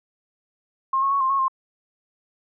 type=tone with pitch steps; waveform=sine; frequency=1067 / 1094 / 1111 / 1054 / 1096 / 1059 Hz; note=C6 / C#6 / C#6 / C6 / C#6 / C6; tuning=+34 / -23 / +4 / +12 / -20 / +21 cents; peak=-18 dBFS; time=0.93-1.482 s; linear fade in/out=5 ms; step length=92 ms; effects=none